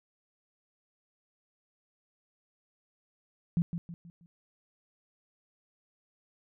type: tone with echo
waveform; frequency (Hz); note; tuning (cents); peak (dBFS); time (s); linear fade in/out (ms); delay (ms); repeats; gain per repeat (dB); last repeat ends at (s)
sine; 170.5; F3; -41; -23; 3.57-3.62; 0; 160; 4; -8; 4.26
effects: none